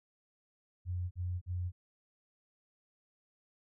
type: tone bursts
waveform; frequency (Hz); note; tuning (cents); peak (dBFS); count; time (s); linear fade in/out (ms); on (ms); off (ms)
sine; 89.5; F2; +43; -33; 3; 0.85-1.72; 50; 260; 45
effects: none